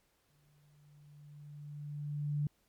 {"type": "tone with exponential growth", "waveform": "sine", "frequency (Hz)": 146.7, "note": "D3", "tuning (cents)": -2, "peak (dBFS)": -29, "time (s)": [0.3, 2.47], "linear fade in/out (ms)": 2, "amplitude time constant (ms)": 470, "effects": ["pink hiss -74 dBFS RMS until 2.68 s", "MP3 96 kbps"]}